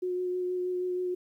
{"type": "tone with vibrato", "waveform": "sine", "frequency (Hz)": 362.6, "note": "F#4", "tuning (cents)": -35, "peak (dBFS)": -28, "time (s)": [0.02, 1.15], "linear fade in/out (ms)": 10, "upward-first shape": "sine", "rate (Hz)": 6.3, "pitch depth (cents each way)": 13, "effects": ["11-bit"]}